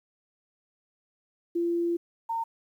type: tone pair in turn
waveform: sine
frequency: 342.1 / 913.3 Hz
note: F4 / A#5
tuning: -36 / -36 cents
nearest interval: octave + perfect fourth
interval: 1700 cents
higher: second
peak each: -24 / -27 dBFS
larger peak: first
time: 1.55-1.97 / 2.29-2.44 s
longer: first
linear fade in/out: 10 ms
effects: 10-bit